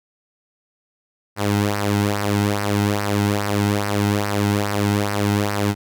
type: tone with flanger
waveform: sawtooth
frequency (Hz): 102.4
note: G#2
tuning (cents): -24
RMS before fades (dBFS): -20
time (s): 1.36-5.75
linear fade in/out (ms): 50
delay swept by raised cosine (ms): 0.28 to 1.78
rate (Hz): 2.4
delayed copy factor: -0.65
effects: none